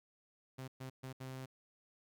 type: tone bursts at uneven times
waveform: sawtooth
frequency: 130.81 Hz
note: C3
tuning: in tune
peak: -40 dBFS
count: 4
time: 0.58-0.68 / 0.8-0.9 / 1.03-1.13 / 1.2-1.46 s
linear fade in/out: 10 ms
effects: Opus 48 kbps